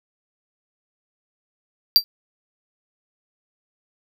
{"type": "tone with exponential decay", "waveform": "square", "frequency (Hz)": 4699, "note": "D8", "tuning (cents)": 0, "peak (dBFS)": -5, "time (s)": [1.96, 2.04], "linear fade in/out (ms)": 0, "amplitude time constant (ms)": 16, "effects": []}